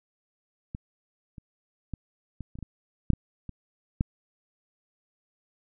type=clicks; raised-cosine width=5 ms; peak=-22 / -30 / -21 / -24 / -30 / -27 / -25 / -7 / -16 / -25 / -11 dBFS; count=11; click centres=0.749 / 1.382 / 1.937 / 2.407 / 2.555 / 2.588 / 2.627 / 3.103 / 3.134 / 3.493 / 4.009 s; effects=none